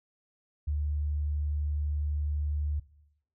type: tone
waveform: sine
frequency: 74 Hz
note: D2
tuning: 14 cents sharp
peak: -27 dBFS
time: 0.67-2.8 s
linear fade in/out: 10 ms
effects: noise-tail reverb RT60 0.8 s tail -19 dB re dry